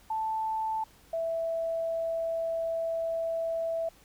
sine tone pair in turn, 880 / 659.3 Hz, A5 / E5, 0 / 0 cents, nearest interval perfect fourth, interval 500 cents, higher first, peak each -28 dBFS, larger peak neither, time 0.1-0.84 / 1.13-3.89 s, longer second, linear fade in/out 5 ms, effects added 50 Hz sine -63 dBFS peak until 4.04 s + pink hiss -59 dBFS RMS until 4.04 s

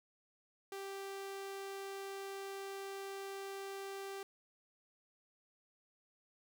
sawtooth tone, 392 Hz, G4, in tune, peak -39 dBFS, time 0.72-4.23 s, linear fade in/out 2 ms, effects none

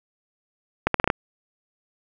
accelerating click train, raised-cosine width 0.5 ms, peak -3 dBFS, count 6, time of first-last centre 0.87-1.101 s, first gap 73 ms, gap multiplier 0.77, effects none

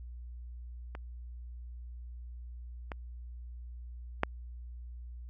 clicks, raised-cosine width 0.5 ms, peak -27 / -23 / -11 dBFS, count 3, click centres 0.951 / 2.918 / 4.234 s, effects added 60 Hz sine -42 dBFS peak until 5.29 s

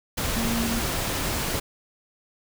sine tone in noise, 230.9 Hz, A#3, 16 cents flat, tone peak -26 dBFS, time 0.36-0.8 s, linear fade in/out 10 ms, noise pink, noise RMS -27 dBFS, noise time 0.17-1.6 s, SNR -2 dB, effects none

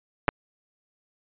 clicks, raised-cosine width 0.5 ms, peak -5 dBFS, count 2, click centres 0.282 / 0.289 s, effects resampled to 8000 Hz

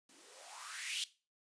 violet noise with band-pass filter sweep, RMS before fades -45 dBFS, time 0.09-1.04 s, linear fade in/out 2 ms, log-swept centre 240 to 3400 Hz, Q 5.2, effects noise-tail reverb RT60 0.3 s tail -17 dB re dry + resampled to 22050 Hz

